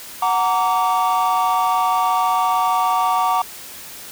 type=chord; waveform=triangle; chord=Gb augmented; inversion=none; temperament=just; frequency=740 / 925 / 1156.2 Hz; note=Gb5 / Bb5 / D6; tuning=0 / -14 / -27 cents; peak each=-17 dBFS; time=0.22-3.42 s; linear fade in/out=5 ms; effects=tanh soft clip ceiling -8 dBFS + white hiss -36 dBFS RMS until 4.11 s